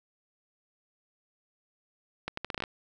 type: accelerating click train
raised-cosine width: 0.3 ms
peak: -17 dBFS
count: 9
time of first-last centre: 2.28-2.638 s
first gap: 94 ms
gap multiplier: 0.77
effects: none